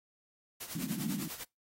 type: noise with tremolo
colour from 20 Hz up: white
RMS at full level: -40 dBFS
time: 0.6-1.44 s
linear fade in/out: 10 ms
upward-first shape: triangle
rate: 10 Hz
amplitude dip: 80%
type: band-pass noise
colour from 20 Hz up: pink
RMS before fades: -37 dBFS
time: 0.75-1.28 s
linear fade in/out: 5 ms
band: 160 to 280 Hz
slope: 48 dB/octave
effects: noise-tail reverb RT60 0.2 s tail -25 dB re dry + AAC 48 kbps